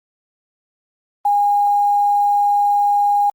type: tone with quantisation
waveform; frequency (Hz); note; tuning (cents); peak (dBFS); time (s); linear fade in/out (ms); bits
sine; 817; G#5; -29; -12; 1.25-3.3; 5; 7
effects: Opus 32 kbps